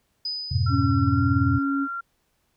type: tone with exponential decay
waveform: sine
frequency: 4987 Hz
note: D#8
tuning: 3 cents sharp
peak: -25 dBFS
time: 0.25-1.63 s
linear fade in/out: 5 ms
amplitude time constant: 300 ms
type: chord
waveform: sine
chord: F diminished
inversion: none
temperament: just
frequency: 87.31 / 104.77 / 125.72 Hz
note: F2 / Ab2 / Cb3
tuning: 0 / +16 / +31 cents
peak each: -24 dBFS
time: 0.51-1.59 s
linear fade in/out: 10 ms
type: tone with pitch glide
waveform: sine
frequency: 1356 to 1378.9 Hz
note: E6 to F6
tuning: +49 to -22 cents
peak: -28 dBFS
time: 0.66-2.01 s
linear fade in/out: 10 ms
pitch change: +29 cents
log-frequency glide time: 1.07-1.19 s
type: tone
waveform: sine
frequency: 277.2 Hz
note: C#4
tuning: in tune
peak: -22 dBFS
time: 0.69-1.88 s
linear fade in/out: 50 ms
effects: pink hiss -70 dBFS RMS until 2.56 s